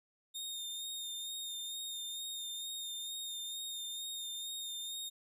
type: tone with vibrato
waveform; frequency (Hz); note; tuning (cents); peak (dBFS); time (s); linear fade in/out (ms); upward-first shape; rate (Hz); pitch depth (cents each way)
sawtooth; 3665; A#7; -30; -37; 0.34-5.1; 20; sine; 2.2; 26
effects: none